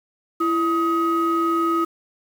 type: tone pair together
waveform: sine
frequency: 334 / 1261 Hz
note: E4 / D#6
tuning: +23 / +23 cents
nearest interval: octave + major seventh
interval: 2300 cents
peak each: -19 dBFS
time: 0.4-1.85 s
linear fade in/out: 10 ms
effects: tanh soft clip ceiling -13 dBFS + 7-bit